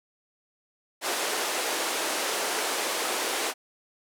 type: band-pass noise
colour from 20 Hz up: pink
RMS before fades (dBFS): -29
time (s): 1.01-3.54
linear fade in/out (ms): 50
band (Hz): 360 to 12000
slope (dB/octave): 24
effects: none